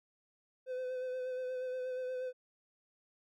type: tone with vibrato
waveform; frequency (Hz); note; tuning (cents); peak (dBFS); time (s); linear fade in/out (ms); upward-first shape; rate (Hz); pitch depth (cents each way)
triangle; 509; C5; -48; -34; 0.66-2.33; 50; sine; 8.4; 23
effects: none

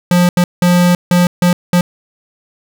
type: tone bursts at uneven times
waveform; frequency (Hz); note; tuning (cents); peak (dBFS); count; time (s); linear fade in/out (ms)
square; 176.9; F3; +23; -8; 6; 0.11-0.29 / 0.37-0.44 / 0.62-0.95 / 1.11-1.27 / 1.42-1.53 / 1.73-1.81; 2
effects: none

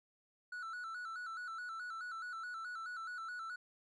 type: tone with vibrato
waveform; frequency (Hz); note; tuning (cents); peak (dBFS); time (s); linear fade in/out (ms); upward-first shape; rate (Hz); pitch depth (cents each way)
triangle; 1396.9; F6; 0; -40; 0.52-3.56; 5; square; 4.7; 84
effects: resampled to 24000 Hz

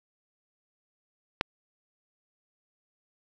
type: click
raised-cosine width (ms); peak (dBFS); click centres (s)
0.3; -8; 1.411
effects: none

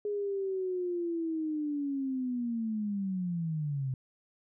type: linear sweep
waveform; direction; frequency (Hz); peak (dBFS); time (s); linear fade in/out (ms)
sine; down; 416.6 to 127.9; -30; 0.05-3.94; 2
effects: none

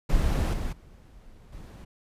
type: noise with level steps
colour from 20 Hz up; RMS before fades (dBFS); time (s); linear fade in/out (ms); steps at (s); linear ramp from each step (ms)
brown; -24 / -30 / -50 / -42; 0.09-1.85; 10; 0.53 / 0.72 / 1.52; 10
effects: resampled to 32000 Hz

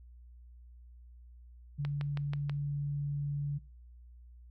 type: tone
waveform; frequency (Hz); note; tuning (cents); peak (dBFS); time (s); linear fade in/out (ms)
sine; 143.7; D3; -37; -31; 1.78-3.59; 20
type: click train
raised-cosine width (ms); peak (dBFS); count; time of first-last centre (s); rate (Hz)
0.3; -25; 5; 1.85-2.496; 6.19
effects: noise-tail reverb RT60 0.4 s tail -23 dB re dry + added 60 Hz sine -51 dBFS peak until 4.5 s

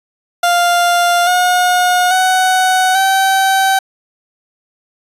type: tone with pitch steps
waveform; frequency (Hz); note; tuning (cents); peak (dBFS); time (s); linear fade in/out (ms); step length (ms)
30% pulse; 698.5 / 721.9 / 746 / 771; F5 / F#5 / F#5 / G5; 0 / -43 / +14 / -29; -7; 0.43-3.79; 5; 840
effects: resampled to 32000 Hz

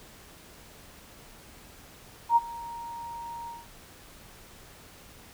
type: tone with ADSR envelope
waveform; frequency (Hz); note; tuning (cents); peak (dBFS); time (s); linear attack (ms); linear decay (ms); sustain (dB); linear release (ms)
sine; 935; A#5; +5; -15; 2.29-3.67; 72; 32; -21; 190
effects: pink hiss -51 dBFS RMS until 5.33 s

